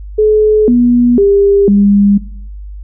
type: tone with pitch steps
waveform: sine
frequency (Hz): 427.7 / 242.5 / 400.3 / 201.8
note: A4 / B3 / G4 / G#3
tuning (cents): -49 / -31 / +36 / -49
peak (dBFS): -5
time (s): 0.18-2.18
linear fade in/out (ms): 10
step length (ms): 500
effects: noise-tail reverb RT60 0.7 s tail -19 dB re dry + added 50 Hz sine -24 dBFS peak until 2.83 s